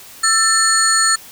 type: tone cluster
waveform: sine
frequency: 1326 / 1781 / 4342 / 6950 / 8680 Hz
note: E6 / A6 / C#8 / A8 / C#9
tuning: +10 / +21 / -37 / -22 / -37 cents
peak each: -18 dBFS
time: 0.23-1.16 s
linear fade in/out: 10 ms
effects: white hiss -39 dBFS RMS until 1.31 s